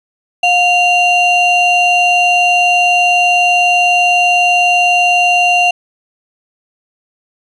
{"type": "ring-modulated tone", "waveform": "triangle", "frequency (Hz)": 1742, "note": "A6", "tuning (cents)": -18, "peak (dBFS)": -3, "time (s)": [0.43, 5.71], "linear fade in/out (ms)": 5, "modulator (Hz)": 1030, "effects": ["resampled to 24000 Hz", "7-bit"]}